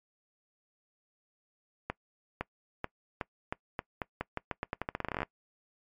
accelerating click train, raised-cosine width 0.5 ms, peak -17 dBFS, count 25, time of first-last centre 1.9-5.231 s, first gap 510 ms, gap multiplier 0.85, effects noise-tail reverb RT60 0.1 s tail -22 dB re dry + MP3 96 kbps

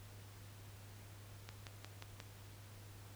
click train, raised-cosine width 0.2 ms, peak -30 dBFS, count 5, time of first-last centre 1.49-2.202 s, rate 5.62 Hz, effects added 101 Hz sine -54 dBFS peak until 3.15 s + pink hiss -60 dBFS RMS until 3.15 s

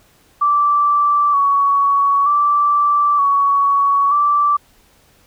sine tone with vibrato, 1144 Hz, D6, 46 cents flat, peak -11 dBFS, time 0.41-4.57 s, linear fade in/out 10 ms, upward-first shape square, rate 0.54 Hz, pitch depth 34 cents each way, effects pink hiss -53 dBFS RMS until 5.26 s

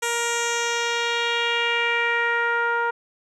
10% pulse tone with low-pass filter sweep, 470 Hz, A#4, 14 cents sharp, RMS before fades -23 dBFS, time 0.02-2.91 s, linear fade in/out 10 ms, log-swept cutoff 9300 to 1200 Hz, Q 2.3, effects none

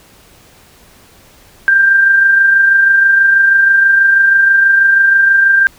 sine tone with amplitude modulation, 1585 Hz, G6, 19 cents sharp, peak -4 dBFS, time 1.68-5.67 s, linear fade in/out 0 ms, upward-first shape sine, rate 26.2 Hz, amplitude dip 35%, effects pink hiss -44 dBFS RMS until 5.78 s

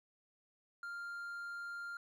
triangle tone, 1396.9 Hz, F6, in tune, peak -40 dBFS, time 0.83-1.97 s, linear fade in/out 2 ms, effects none

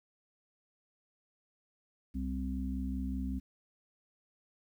harmonic tone, 65.2 Hz, C2, 5 cents flat, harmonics 1 / 3 / 4, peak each -36 / -39 / -38 dBFS, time 2.14-3.4 s, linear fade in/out 20 ms, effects 11-bit

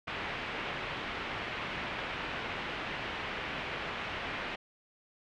white low-pass noise, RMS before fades -38 dBFS, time 0.07-4.56 s, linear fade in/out 10 ms, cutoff 2800 Hz, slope 24 dB/octave, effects none

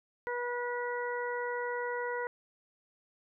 harmonic tone, 485.8 Hz, B4, 29 cents flat, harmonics 1 / 2 / 3 / 4, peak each -35 / -38 / -40 / -41 dBFS, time 0.27-2.27 s, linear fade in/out 0 ms, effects none

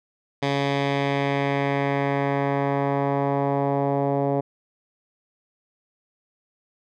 10% pulse tone with low-pass filter sweep, 140 Hz, C#3, 18 cents sharp, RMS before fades -23 dBFS, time 0.42-4.41 s, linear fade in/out 10 ms, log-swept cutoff 3900 to 660 Hz, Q 1.3, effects none

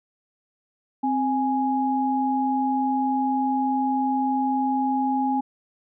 sine tone pair together, 262.4 / 830.6 Hz, C4 / G#5, +5 / 0 cents, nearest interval octave + minor sixth, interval 1995 cents, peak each -23 dBFS, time 1.03-5.41 s, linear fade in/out 10 ms, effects none

